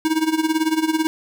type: tone with tremolo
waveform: square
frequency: 316.9 Hz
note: D#4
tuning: 32 cents sharp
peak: -15 dBFS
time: 0.05-1.07 s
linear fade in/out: 0 ms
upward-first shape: sine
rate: 18 Hz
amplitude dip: 80%
effects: none